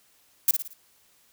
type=noise with echo; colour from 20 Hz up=violet; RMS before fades=-18 dBFS; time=0.48-0.51 s; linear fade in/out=2 ms; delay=56 ms; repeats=4; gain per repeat=-7 dB; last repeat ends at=0.734 s; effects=white hiss -62 dBFS RMS until 1.32 s